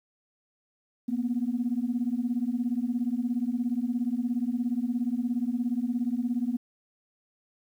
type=beating tone pair; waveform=sine; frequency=233.8 / 250.8 Hz; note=A#3 / B3; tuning=+5 / +27 cents; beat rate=17 Hz; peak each=-28 dBFS; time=1.08-6.57 s; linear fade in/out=10 ms; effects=tanh soft clip ceiling -18 dBFS + 10-bit